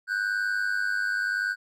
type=tone pair together; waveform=triangle; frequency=1481.3 / 1582 Hz; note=F#6 / G6; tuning=+2 / +15 cents; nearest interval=minor second; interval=113 cents; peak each=-25 / -27 dBFS; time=0.07-1.56 s; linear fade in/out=50 ms; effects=none